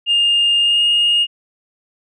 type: tone with pitch glide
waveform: sine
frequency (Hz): 2821 to 2849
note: F7 to F7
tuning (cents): +17 to +34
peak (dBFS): -10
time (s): 0.06-1.27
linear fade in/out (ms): 50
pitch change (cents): +17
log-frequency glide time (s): 0.6-0.83
effects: tanh soft clip ceiling -8 dBFS